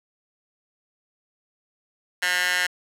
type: tone with high-pass filter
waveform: 15% pulse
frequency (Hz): 179.8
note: F#3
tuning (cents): -49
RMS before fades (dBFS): -23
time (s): 2.22-2.67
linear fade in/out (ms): 10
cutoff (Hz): 1700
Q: 2
effects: low-pass 12000 Hz 12 dB/octave + 7-bit